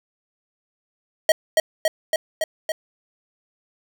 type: tone with echo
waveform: square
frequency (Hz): 635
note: D#5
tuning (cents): +35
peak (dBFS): -12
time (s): 1.29-1.32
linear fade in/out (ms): 2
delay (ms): 280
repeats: 5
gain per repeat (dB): -2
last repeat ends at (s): 2.72
effects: none